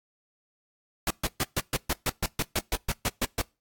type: noise bursts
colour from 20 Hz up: pink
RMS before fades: -26 dBFS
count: 15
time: 1.07-3.415 s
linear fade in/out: 2 ms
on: 35 ms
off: 130 ms
effects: noise-tail reverb RT60 0.3 s tail -26 dB re dry + AAC 64 kbps